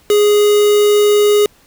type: tone with quantisation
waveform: triangle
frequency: 415.3 Hz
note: G#4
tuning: in tune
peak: -6 dBFS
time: 0.1-1.46 s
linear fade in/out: 2 ms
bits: 3
effects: pink hiss -50 dBFS RMS until 1.66 s